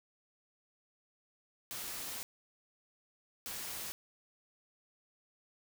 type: noise bursts at uneven times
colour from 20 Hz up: white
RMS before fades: -42 dBFS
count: 2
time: 1.71-2.23 / 3.46-3.92 s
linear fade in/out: 0 ms
effects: none